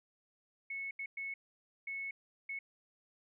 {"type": "tone bursts at uneven times", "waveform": "sine", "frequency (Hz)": 2200, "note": "C#7", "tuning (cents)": -14, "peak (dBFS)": -38, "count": 5, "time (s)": [[0.7, 0.91], [0.99, 1.06], [1.17, 1.34], [1.87, 2.11], [2.49, 2.59]], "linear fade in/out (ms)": 5, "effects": []}